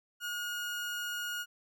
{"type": "tone", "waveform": "30% pulse", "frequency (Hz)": 1437, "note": "F6", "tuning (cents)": 49, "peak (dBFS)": -32, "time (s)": [0.2, 1.46], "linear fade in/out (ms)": 50, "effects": []}